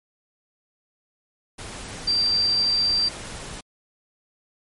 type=tone in noise; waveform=sine; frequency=4699 Hz; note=D8; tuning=in tune; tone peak=-18 dBFS; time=2.07-3.09 s; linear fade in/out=10 ms; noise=pink; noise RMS=-36 dBFS; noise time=1.58-3.61 s; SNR=+15 dB; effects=MP3 48 kbps